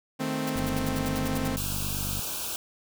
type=chord; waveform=sawtooth; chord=A diminished; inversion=second; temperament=equal; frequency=155.56 / 220 / 261.6 Hz; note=Eb3 / A3 / C4; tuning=0 / 0 / 0 cents; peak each=-30 / -30 / -26 dBFS; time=0.19-1.57 s; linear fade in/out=20 ms
type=noise bursts; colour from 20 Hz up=white; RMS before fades=-37 dBFS; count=11; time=0.47-1.477 s; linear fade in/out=2 ms; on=27 ms; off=71 ms
type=click train; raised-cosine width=5 ms; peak=-23 dBFS; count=81; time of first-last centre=0.56-2.193 s; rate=49 Hz
type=band-stop noise; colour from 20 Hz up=white; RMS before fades=-33 dBFS; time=1.57-2.56 s; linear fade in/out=0 ms; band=1600 to 2400 Hz; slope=96 dB/octave
effects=none